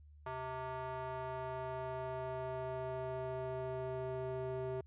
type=tone with band-pass filter sweep; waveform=square; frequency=129.6 Hz; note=C3; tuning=16 cents flat; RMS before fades=-41 dBFS; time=0.26-4.81 s; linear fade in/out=5 ms; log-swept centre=950 to 480 Hz; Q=1.9; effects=added 74 Hz sine -56 dBFS peak until 4.86 s + resampled to 8000 Hz